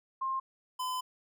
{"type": "tone pair in turn", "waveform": ["sine", "square"], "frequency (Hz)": [1061, 1015], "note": ["C6", "B5"], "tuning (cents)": [24, 47], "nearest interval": "minor second", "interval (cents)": 77, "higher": "first", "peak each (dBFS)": [-30, -33], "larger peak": "first", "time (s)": [[0.21, 0.4], [0.79, 1.01]], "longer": "second", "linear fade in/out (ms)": 10, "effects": []}